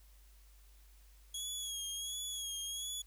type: tone with vibrato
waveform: 20% pulse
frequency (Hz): 3322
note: G#7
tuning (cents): 0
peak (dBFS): -33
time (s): 1.34-3.02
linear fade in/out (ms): 5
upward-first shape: sine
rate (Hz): 1.4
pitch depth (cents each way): 48
effects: added 50 Hz sine -58 dBFS peak until 3.06 s + white hiss -68 dBFS RMS until 3.06 s